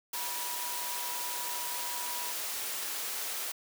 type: tone in noise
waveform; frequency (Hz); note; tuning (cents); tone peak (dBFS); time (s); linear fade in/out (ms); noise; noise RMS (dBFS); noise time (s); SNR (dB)
sine; 970; B5; -31; -41; 0.14-2.32; 5; white; -36; 0.13-3.52; -8
effects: high-pass 400 Hz 12 dB/octave